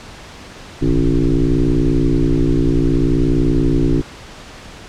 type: tone with frequency modulation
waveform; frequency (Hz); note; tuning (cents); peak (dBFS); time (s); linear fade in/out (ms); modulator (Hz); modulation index
sine; 145.9; D3; -11; -11; 0.81-4.02; 20; 60.6; 3.6
effects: pink hiss -36 dBFS RMS until 4.88 s + low-pass 6000 Hz 12 dB/octave